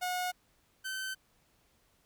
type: tone pair in turn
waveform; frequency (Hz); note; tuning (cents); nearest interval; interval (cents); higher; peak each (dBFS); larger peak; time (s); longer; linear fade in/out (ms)
sawtooth; 725 / 1536.2; F#5 / G6; -35 / -35; octave + minor second; 1300; second; -28 / -32; first; 0.01-0.32 / 0.84-1.15; neither; 20
effects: pink hiss -70 dBFS RMS until 2.05 s